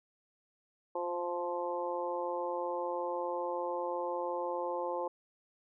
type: harmonic tone with a mistuned harmonic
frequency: 174.61 Hz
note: F3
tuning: in tune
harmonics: 2 / 3 / 4 / 5 / 6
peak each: -40 / -36 / -46 / -38 / -42 dBFS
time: 0.95-5.08 s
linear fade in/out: 5 ms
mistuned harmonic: 2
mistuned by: +15 cents
effects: none